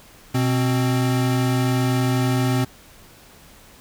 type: tone pair together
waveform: square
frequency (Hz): 124.5 / 261.6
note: B2 / C4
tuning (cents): +14 / 0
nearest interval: octave + minor second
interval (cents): 1286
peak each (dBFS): -20 / -23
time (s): 0.34-2.65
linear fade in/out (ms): 10
effects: pink hiss -48 dBFS RMS until 3.8 s